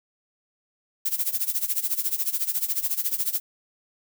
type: noise with tremolo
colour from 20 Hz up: violet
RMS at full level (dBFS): -23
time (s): 1.05-3.4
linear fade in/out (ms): 10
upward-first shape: sine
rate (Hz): 14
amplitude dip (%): 85
effects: none